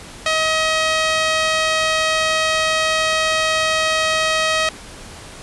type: tone with band-pass filter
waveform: sawtooth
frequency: 634 Hz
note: D#5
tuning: 32 cents sharp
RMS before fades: -18 dBFS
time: 0.26-4.69 s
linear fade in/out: 2 ms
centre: 3000 Hz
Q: 0.65
effects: pink hiss -37 dBFS RMS until 5.42 s + resampled to 24000 Hz